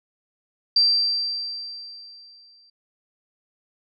sine tone with exponential decay, 4699 Hz, D8, in tune, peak -13 dBFS, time 0.76-2.7 s, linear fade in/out 5 ms, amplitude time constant 420 ms, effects none

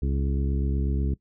harmonic tone with a mistuned harmonic, 68.2 Hz, C#2, 28 cents flat, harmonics 1 / 2 / 3 / 4 / 5 / 6, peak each -24 / -30 / -34 / -36 / -38 / -40 dBFS, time 0.02-1.14 s, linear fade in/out 5 ms, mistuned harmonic 6, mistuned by +50 cents, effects noise-tail reverb RT60 0.1 s tail -19 dB re dry

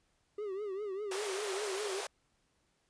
triangle tone with vibrato, 400.4 Hz, G4, 37 cents sharp, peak -34 dBFS, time 0.38-2.01 s, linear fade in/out 5 ms, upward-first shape triangle, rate 5 Hz, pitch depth 140 cents each way
pink high-pass noise, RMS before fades -40 dBFS, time 1.11-2.07 s, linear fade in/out 5 ms, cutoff 380 Hz, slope 96 dB/octave
effects pink hiss -75 dBFS RMS until 2.89 s + resampled to 22050 Hz

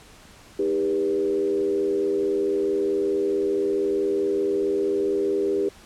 sine tone with frequency modulation, 398.1 Hz, G4, 27 cents sharp, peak -20 dBFS, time 0.59-5.69 s, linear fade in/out 5 ms, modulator 84.6 Hz, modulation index 0.82, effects pink hiss -49 dBFS RMS until 5.85 s + low-pass 10000 Hz 12 dB/octave

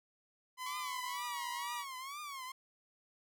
sawtooth tone with pitch glide, 1016 to 961.7 Hz, B5 to B5, +49 to -46 cents, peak -36 dBFS, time 0.57-1.85 s, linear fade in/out 50 ms, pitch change -95 cents, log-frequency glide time 0.84-1.36 s
sawtooth tone with vibrato, 1108.7 Hz, C#6, in tune, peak -39 dBFS, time 0.66-2.52 s, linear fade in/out 5 ms, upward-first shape triangle, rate 2.1 Hz, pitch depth 170 cents each way
effects none

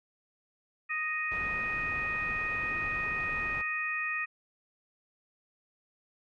harmonic tone, 622.3 Hz, D#5, in tune, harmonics 2 / 3 / 4, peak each -38 / -33 / -34 dBFS, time 0.89-4.26 s, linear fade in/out 20 ms
pink low-pass noise, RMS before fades -43 dBFS, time 1.31-3.62 s, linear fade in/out 10 ms, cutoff 2100 Hz, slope 12 dB/octave
effects none

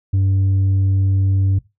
sine tone, 96.6 Hz, G2, 25 cents flat, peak -10 dBFS, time 0.13-1.59 s, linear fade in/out 10 ms, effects noise-tail reverb RT60 0.2 s tail -17 dB re dry + tanh soft clip ceiling -12 dBFS

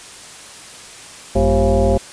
sine tone with frequency modulation, 241.9 Hz, B3, 36 cents flat, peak -11 dBFS, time 1.35-1.98 s, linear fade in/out 10 ms, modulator 148 Hz, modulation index 2.9, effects white hiss -37 dBFS RMS until 2.12 s + resampled to 22050 Hz

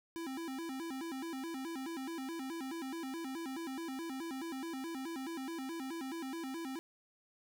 square tone with vibrato, 296.6 Hz, D4, 17 cents sharp, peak -40 dBFS, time 0.16-6.79 s, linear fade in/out 0 ms, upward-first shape square, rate 4.7 Hz, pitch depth 200 cents each way, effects none

